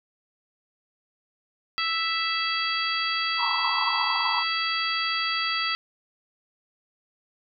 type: harmonic tone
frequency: 659.3 Hz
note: E5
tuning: in tune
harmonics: 2 / 3 / 4 / 5 / 6 / 7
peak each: -29 / -31 / -32 / -31 / -40 / -30 dBFS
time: 1.78-5.75 s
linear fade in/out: 0 ms
type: band-pass noise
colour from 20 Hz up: pink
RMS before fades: -29 dBFS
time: 3.37-4.45 s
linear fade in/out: 50 ms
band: 890 to 1100 Hz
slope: 96 dB/octave
effects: none